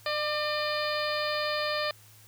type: harmonic tone with a mistuned harmonic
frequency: 602 Hz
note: D5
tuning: 43 cents sharp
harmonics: 1 / 2 / 3 / 4 / 5 / 6 / 7 / 8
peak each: -31 / -34 / -35 / -38 / -41 / -40 / -38 / -38 dBFS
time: 0.06-1.91 s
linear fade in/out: 2 ms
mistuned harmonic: 2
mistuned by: -20 cents
effects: added 107 Hz sine -56 dBFS peak until 2.27 s + white hiss -56 dBFS RMS until 2.27 s